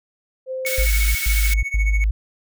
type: tone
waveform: sine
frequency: 520 Hz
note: C5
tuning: 11 cents flat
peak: -24 dBFS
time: 0.46-0.87 s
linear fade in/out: 50 ms
type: tone with tremolo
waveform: triangle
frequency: 2217 Hz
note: C#7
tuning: in tune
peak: -20 dBFS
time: 0.65-2.04 s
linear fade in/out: 0 ms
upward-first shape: sine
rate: 14 Hz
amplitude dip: 85%
type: high-pass noise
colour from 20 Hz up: white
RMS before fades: -26 dBFS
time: 0.66-1.54 s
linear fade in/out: 5 ms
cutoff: 1300 Hz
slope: 96 dB/octave
type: tone bursts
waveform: sine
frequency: 52.4 Hz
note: G#1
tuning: 16 cents sharp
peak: -15 dBFS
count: 3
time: 0.78-2.11 s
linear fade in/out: 5 ms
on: 370 ms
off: 110 ms
effects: none